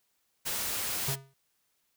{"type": "noise", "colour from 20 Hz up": "white", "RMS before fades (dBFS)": -33, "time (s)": [0.45, 1.16], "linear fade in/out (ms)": 20}
{"type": "tone with exponential decay", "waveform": "square", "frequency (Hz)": 135.5, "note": "C#3", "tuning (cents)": -39, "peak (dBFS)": -30, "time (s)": [1.08, 1.34], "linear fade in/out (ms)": 5, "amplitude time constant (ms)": 55}
{"effects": ["white hiss -75 dBFS RMS until 1.96 s"]}